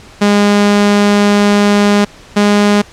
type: tone pair in turn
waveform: sawtooth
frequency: 204.7 / 205.7 Hz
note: G#3 / G#3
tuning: -25 / -16 cents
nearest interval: unison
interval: 9 cents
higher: second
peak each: -3 dBFS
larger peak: neither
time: 0.21-2.05 / 2.36-2.82 s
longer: first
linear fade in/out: 10 ms
effects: pink hiss -38 dBFS RMS until 2.92 s + low-pass 7000 Hz 12 dB/octave